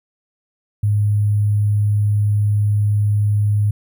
sine tone with sample-and-hold, 103.83 Hz, G#2, in tune, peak -13 dBFS, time 0.83-3.71 s, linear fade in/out 5 ms, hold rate 11025 Hz, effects none

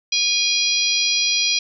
harmonic tone, 818 Hz, G#5, 26 cents flat, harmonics 3 / 4 / 5 / 6 / 7, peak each -23 / -23 / -23 / -23 / -23 dBFS, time 0.12-1.59 s, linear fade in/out 5 ms, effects none

